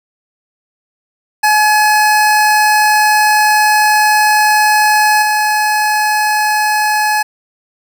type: tone with level steps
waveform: 25% pulse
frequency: 849 Hz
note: G#5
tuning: 38 cents sharp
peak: -4 / -7 dBFS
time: 1.43-7.23 s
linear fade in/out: 10 ms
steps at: 5.22 s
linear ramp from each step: 5 ms
effects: none